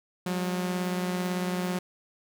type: beating tone pair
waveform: sawtooth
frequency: 180.5 / 198.5 Hz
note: F#3 / G3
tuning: -43 / +22 cents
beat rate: 18 Hz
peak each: -24 / -33 dBFS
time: 0.26-1.79 s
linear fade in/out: 5 ms
effects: none